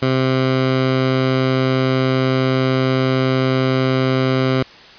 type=tone; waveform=15% pulse; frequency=130.81 Hz; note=C3; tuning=in tune; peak=-8 dBFS; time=0.02-4.63 s; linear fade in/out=5 ms; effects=white hiss -41 dBFS RMS until 4.98 s + resampled to 11025 Hz